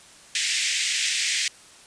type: band-pass noise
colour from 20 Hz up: pink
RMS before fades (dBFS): -25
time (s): 0.35-1.48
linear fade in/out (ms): 2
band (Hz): 1900 to 8700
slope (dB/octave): 48
effects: white hiss -49 dBFS RMS until 1.86 s + resampled to 22050 Hz